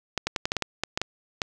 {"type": "clicks", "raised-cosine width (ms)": 0.2, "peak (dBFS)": -8, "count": 11, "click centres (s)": [0.177, 0.27, 0.362, 0.455, 0.519, 0.567, 0.623, 0.836, 0.975, 1.016, 1.418], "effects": []}